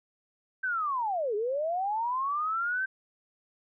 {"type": "linear two-way sweep", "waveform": "sine", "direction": "down then up", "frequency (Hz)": [1568, 401.1, 1568], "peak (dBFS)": -27, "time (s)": [0.63, 2.86], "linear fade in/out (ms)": 10, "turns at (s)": 1.35, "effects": []}